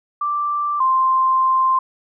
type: tone pair in turn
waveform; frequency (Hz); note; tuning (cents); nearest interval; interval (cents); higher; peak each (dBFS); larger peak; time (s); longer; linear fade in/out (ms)
sine; 1174.7 / 1046.5; D6 / C6; 0 / 0; major second; 200; first; -18 / -13; second; 0.21-0.8 / 0.8-1.79; second; 5
effects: none